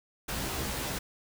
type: noise with comb filter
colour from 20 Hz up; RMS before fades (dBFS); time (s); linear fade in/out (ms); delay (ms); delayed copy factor
pink; -34; 0.28-0.99; 10; 15; +0.75
effects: none